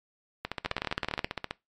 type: two click trains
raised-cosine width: 0.3 ms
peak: -12 / -15 dBFS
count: 12 / 17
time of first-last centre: 0.66-1.245 / 0.45-1.51 s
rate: 18.8 / 15.1 Hz
effects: noise-tail reverb RT60 0.2 s tail -21 dB re dry + MP3 64 kbps